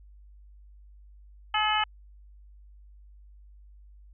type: harmonic tone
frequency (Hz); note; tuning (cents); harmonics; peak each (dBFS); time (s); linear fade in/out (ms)
427.1; G#4; +48; 2 / 3 / 4 / 5 / 6 / 7; -27 / -29 / -33 / -34 / -34 / -29; 1.54-1.84; 5
effects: added 50 Hz sine -49 dBFS peak until 4.13 s